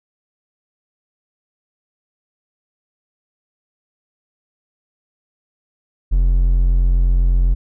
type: tone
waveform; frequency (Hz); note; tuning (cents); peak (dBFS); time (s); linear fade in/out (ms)
triangle; 44; F1; +14; -9; 6.11-7.55; 20
effects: none